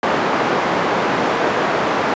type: band-pass noise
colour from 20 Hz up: white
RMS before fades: -18 dBFS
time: 0.03-2.14 s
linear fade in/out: 2 ms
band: 200 to 1100 Hz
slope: 12 dB/octave
effects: resampled to 16000 Hz